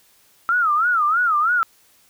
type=tone with vibrato; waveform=sine; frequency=1319 Hz; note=E6; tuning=1 cent sharp; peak=-15 dBFS; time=0.49-1.63 s; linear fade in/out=0 ms; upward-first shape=sine; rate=3.1 Hz; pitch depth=190 cents each way; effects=white hiss -56 dBFS RMS until 2.09 s